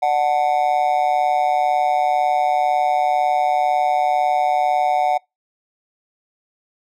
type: tone with amplitude modulation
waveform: triangle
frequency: 740 Hz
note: F#5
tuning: in tune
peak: -9 dBFS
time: 0.02-5.18 s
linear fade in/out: 10 ms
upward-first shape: sine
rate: 142 Hz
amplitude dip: 85%
effects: noise-tail reverb RT60 0.2 s tail -26 dB re dry